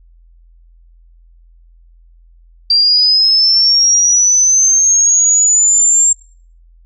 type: linear sweep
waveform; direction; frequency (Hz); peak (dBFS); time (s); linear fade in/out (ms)
sine; up; 4698 to 7440; -7; 2.7-6.13; 5
effects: noise-tail reverb RT60 0.5 s tail -26 dB re dry + added 42 Hz sine -42 dBFS peak until 6.85 s